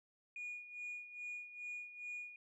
sine tone with tremolo, 2446 Hz, D#7, 30 cents flat, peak -40 dBFS, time 0.36-2.36 s, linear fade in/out 2 ms, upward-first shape sine, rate 2.4 Hz, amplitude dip 75%, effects tanh soft clip ceiling -40 dBFS

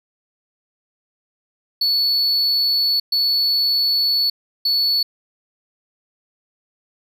triangle tone bursts at uneven times, 4431 Hz, C#8, 2 cents flat, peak -14 dBFS, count 3, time 1.81-3 / 3.12-4.3 / 4.65-5.03 s, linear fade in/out 5 ms, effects none

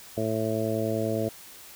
harmonic tone, 110 Hz, A2, in tune, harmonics 1 / 2 / 3 / 4 / 5 / 6, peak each -32 / -32 / -32 / -32 / -32 / -32 dBFS, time 0.17-1.29 s, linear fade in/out 5 ms, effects white hiss -47 dBFS RMS until 1.75 s

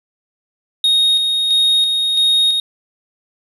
triangle tone with tremolo, 3729 Hz, A#7, in tune, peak -9 dBFS, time 0.84-2.6 s, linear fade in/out 2 ms, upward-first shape square, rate 1.5 Hz, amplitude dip 35%, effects resampled to 32000 Hz

